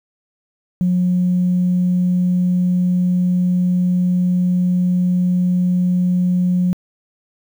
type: tone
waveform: sine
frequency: 180 Hz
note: F#3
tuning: 47 cents flat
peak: -12 dBFS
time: 0.81-6.73 s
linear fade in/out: 0 ms
effects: tanh soft clip ceiling -9 dBFS + 8-bit